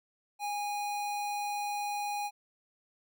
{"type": "tone", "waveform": "square", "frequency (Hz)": 822, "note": "G#5", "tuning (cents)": -18, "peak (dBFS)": -33, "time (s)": [0.39, 2.31], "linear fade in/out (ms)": 50, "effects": []}